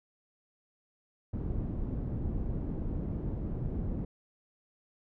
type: low-pass noise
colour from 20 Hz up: pink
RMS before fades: -34 dBFS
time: 1.33-4.05 s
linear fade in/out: 5 ms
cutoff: 280 Hz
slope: 12 dB/octave
effects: none